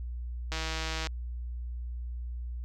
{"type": "click train", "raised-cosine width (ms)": 0.2, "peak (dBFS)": -17, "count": 89, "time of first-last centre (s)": [0.52, 1.07], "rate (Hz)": 160, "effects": ["added 60 Hz sine -34 dBFS peak until 2.64 s"]}